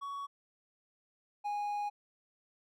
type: tone pair in turn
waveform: triangle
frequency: 1121 / 825 Hz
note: C#6 / G#5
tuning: +19 / -12 cents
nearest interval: perfect fourth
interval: 531 cents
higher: first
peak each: -36 / -31 dBFS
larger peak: second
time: 0.01-0.27 / 1.44-1.9 s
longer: second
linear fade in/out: 20 ms
effects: none